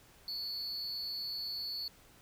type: tone with amplitude modulation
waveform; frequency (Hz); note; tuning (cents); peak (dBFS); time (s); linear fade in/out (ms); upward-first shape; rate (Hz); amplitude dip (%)
triangle; 4435; C#8; 0; -32; 0.28-1.88; 2; sine; 228; 80
effects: pink hiss -61 dBFS RMS until 2.21 s